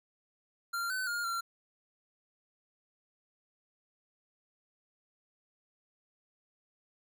square tone with pitch steps, 1385 / 1516 / 1417 / 1369 Hz, F6 / F#6 / F6 / F6, -15 / +42 / +25 / -35 cents, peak -33 dBFS, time 0.73-1.41 s, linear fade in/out 10 ms, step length 170 ms, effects none

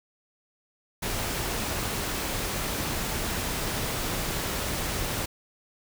pink noise, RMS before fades -30 dBFS, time 1.02-5.26 s, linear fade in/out 10 ms, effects none

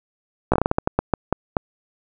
slowing click train, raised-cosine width 1 ms, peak -3 dBFS, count 13, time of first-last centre 0.52-1.568 s, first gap 16 ms, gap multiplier 1.28, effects none

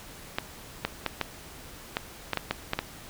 clicks, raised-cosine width 0.3 ms, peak -10 dBFS, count 10, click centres 0.385 / 0.85 / 1.063 / 1.213 / 1.969 / 2.333 / 2.373 / 2.51 / 2.734 / 2.79 s, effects pink hiss -46 dBFS RMS until 3.09 s

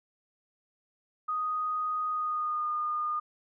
sine tone with pitch glide, 1244.5 to 1219.6 Hz, D#6 to D#6, 0 to -35 cents, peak -28 dBFS, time 1.28-3.2 s, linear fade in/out 10 ms, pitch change -35 cents, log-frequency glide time 2.1-2.68 s, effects none

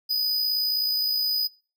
square tone with amplitude modulation, 4978 Hz, D#8, in tune, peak -21 dBFS, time 0.09-1.48 s, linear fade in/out 20 ms, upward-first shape sine, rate 59.1 Hz, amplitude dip 35%, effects noise-tail reverb RT60 0.4 s tail -25 dB re dry

